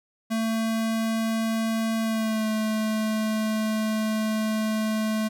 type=tone with pitch glide; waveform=square; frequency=224 to 217.4 Hz; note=A3 to A3; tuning=+31 to -21 cents; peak=-24 dBFS; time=0.3-5.29 s; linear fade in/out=20 ms; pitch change=-52 cents; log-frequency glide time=2.01-2.48 s; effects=none